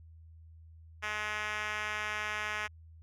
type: tone with band-pass filter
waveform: 5% pulse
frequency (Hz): 211.8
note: G#3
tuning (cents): +34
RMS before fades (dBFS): -36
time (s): 1.02-2.68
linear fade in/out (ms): 20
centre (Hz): 2000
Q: 1
effects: added 81 Hz sine -51 dBFS peak until 3.02 s